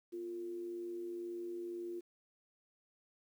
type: tone with amplitude modulation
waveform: sine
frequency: 348.8 Hz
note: F4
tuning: 2 cents flat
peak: -38 dBFS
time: 0.12-2.01 s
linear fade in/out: 20 ms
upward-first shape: sine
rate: 102 Hz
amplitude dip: 40%
effects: 11-bit